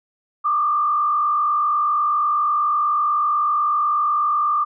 sine tone with frequency modulation, 1192 Hz, D6, 25 cents sharp, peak -16 dBFS, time 0.44-4.65 s, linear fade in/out 20 ms, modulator 48.1 Hz, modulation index 0.75, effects none

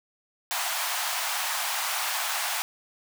pink high-pass noise, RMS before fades -29 dBFS, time 0.51-2.62 s, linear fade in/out 0 ms, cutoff 700 Hz, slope 48 dB/octave, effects none

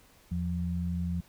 sine tone pair together, 82.41 / 174.62 Hz, E2 / F3, 0 / 0 cents, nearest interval octave + minor second, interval 1300 cents, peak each -32 / -31 dBFS, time 0.31-1.21 s, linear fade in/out 10 ms, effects pink hiss -60 dBFS RMS until 1.28 s

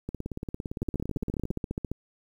two click trains, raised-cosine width 3 ms, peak -20 / -17 dBFS, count 26 / 17, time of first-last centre 0.09-1.51 / 0.82-1.916 s, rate 17.6 / 14.6 Hz, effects 9-bit

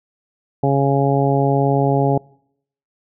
harmonic tone, 138.59 Hz, C#3, in tune, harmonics 1 / 2 / 3 / 4 / 5 / 6, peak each -17 / -21 / -20 / -23 / -22 / -23 dBFS, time 0.63-2.18 s, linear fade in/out 5 ms, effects noise-tail reverb RT60 0.7 s tail -25 dB re dry

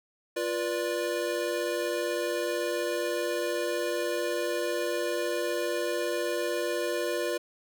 square chord, B diminished, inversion second, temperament equal with one note detuned, 349.2 / 487.4 / 587.3 Hz, F4 / B4 / D5, 0 / -23 / 0 cents, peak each -33 dBFS, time 0.36-7.38 s, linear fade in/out 10 ms, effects none

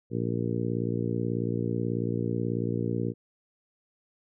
harmonic tone, 58.3 Hz, A#1, 1 cent sharp, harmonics 2 / 3 / 4 / 5 / 6 / 7 / 8, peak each -31 / -33 / -34 / -35 / -36 / -36 / -37 dBFS, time 0.1-3.14 s, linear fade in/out 50 ms, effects none

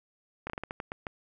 slowing click train, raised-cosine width 0.5 ms, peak -20 dBFS, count 9, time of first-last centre 0.47-1.068 s, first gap 28 ms, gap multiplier 1.27, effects none

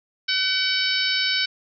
harmonic tone with a mistuned harmonic, 757 Hz, F#5, 39 cents sharp, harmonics 2 / 3 / 4 / 5 / 6 / 7, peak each -27 / -27 / -27 / -27 / -27 / -27 dBFS, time 0.28-1.46 s, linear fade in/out 10 ms, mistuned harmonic 5, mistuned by +16 cents, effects none

